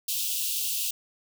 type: high-pass noise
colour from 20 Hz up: white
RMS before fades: -29 dBFS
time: 0.08-0.91 s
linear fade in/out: 5 ms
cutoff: 2600 Hz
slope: 96 dB/octave
effects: none